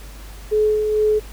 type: tone with tremolo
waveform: sine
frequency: 427 Hz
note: G#4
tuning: 48 cents sharp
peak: -13 dBFS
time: 0.51-1.2 s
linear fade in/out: 20 ms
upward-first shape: sine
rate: 2.2 Hz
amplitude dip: 40%
effects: added 50 Hz sine -35 dBFS peak until 1.32 s + pink hiss -43 dBFS RMS until 1.32 s